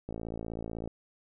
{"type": "click train", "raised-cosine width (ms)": 2, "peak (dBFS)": -24, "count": 45, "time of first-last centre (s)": [0.09, 0.876], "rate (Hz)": 56, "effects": []}